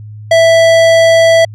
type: tone with tanh clipping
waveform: sine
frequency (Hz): 659.3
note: E5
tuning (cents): 0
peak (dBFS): -6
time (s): 0.31-1.45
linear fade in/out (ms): 5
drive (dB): 18
effects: added 106 Hz sine -26 dBFS peak until 1.54 s